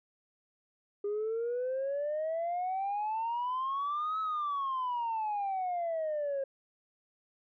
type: exponential two-way sweep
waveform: sine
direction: up then down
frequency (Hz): 404.4 to 1299 to 538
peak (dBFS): -29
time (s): 1.04-6.44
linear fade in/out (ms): 5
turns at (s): 4.2
effects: tanh soft clip ceiling -28 dBFS